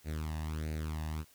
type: tone with flanger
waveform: sawtooth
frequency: 77.78 Hz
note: D#2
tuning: in tune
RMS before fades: -37 dBFS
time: 0.04-1.25 s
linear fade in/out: 50 ms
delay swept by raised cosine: 0.45 to 1.11 ms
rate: 1.5 Hz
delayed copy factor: +0.75
effects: white hiss -63 dBFS RMS until 1.34 s